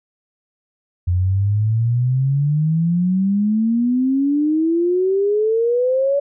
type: exponential sweep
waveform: sine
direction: up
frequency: 87.31 to 571 Hz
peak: -14 dBFS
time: 1.07-6.2 s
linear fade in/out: 10 ms
effects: none